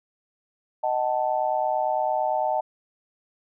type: chord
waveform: sine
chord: D# diminished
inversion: none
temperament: equal with one note detuned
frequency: 622.3 / 751.2 / 880 Hz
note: D#5 / F#5 / A5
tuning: 0 / +26 / 0 cents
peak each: -26 dBFS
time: 0.83-2.61 s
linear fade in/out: 10 ms
effects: none